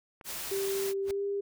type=clicks; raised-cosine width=0.5 ms; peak=-33 dBFS; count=2; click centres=0.212 / 0.476 s
type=noise; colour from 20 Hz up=white; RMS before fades=-38 dBFS; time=0.24-0.94 s; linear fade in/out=50 ms
type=tone with pitch glide; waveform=sine; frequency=392 to 400.7 Hz; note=G4 to G4; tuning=0 to +38 cents; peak=-29 dBFS; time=0.51-1.41 s; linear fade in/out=10 ms; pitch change=+38 cents; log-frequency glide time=1.03-1.23 s
type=noise with exponential growth; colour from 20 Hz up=pink; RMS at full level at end=-38 dBFS; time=1.02-1.11 s; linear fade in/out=2 ms; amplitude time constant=19 ms
effects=none